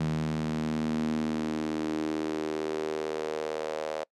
sawtooth tone with high-pass filter sweep, 77.78 Hz, D#2, in tune, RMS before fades -31 dBFS, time 0-4.04 s, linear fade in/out 5 ms, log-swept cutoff 170 to 560 Hz, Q 4.5, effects noise-tail reverb RT60 0.1 s tail -26 dB re dry + low-pass 7000 Hz 12 dB/octave

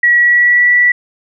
sine tone with pitch glide, 1924 to 1955.4 Hz, B6 to B6, -46 to -18 cents, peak -6 dBFS, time 0.03-0.92 s, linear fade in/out 5 ms, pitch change +28 cents, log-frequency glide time 0.17-0.71 s, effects none

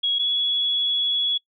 sine tone pair in turn, 3322 / 3372 Hz, G#7 / G#7, 0 / +26 cents, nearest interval unison, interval 26 cents, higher second, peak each -19 dBFS, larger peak neither, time 0.03-0.19 / 0.19-1.38 s, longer second, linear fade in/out 10 ms, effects noise-tail reverb RT60 0.1 s tail -24 dB re dry

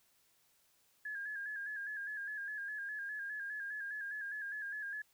sine tone with vibrato, 1661.2 Hz, G#6, in tune, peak -39 dBFS, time 1.05-5.02 s, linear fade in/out 5 ms, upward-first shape square, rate 4.9 Hz, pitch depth 49 cents each way, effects white hiss -72 dBFS RMS until 5.13 s

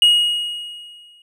triangle tone with exponential decay, 2884 Hz, F#7, 45 cents flat, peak -6 dBFS, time 0.02-1.22 s, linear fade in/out 2 ms, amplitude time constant 260 ms, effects none

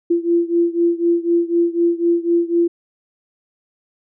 sine beating tone pair, 340 / 344 Hz, F4 / F4, -46 / -26 cents, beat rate 4 Hz, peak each -16 / -18 dBFS, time 0.1-2.68 s, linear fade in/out 10 ms, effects none

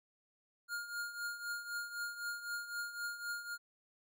square tone with tremolo, 1416 Hz, F6, 23 cents sharp, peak -37 dBFS, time 0.68-3.58 s, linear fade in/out 50 ms, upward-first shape triangle, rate 3.9 Hz, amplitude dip 75%, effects none

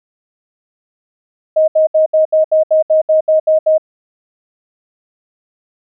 sine tone bursts, 627 Hz, D#5, 13 cents sharp, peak -7 dBFS, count 12, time 1.56-3.781 s, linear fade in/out 10 ms, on 120 ms, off 71 ms, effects none

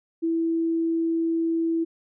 sine tone, 329.6 Hz, E4, in tune, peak -21 dBFS, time 0.22-1.85 s, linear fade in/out 20 ms, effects none

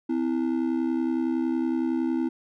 triangle ring-modulated tone, 291.4 Hz, D4, 13 cents flat, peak -18 dBFS, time 0.09-2.29 s, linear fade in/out 10 ms, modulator 35.4 Hz, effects none

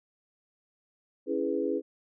sine chord, C# minor seventh, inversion none, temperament equal, 277.2 / 329.6 / 415.3 / 493.9 Hz, C#4 / E4 / G#4 / B4, 0 / 0 / 0 / 0 cents, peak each -33 / -32 / -31 / -33 dBFS, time 1.26-1.82 s, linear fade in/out 50 ms, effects none

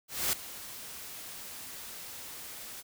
white noise with ADSR envelope, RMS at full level -28 dBFS, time 0.08-2.83 s, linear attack 250 ms, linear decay 4 ms, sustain -16 dB, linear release 32 ms, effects none

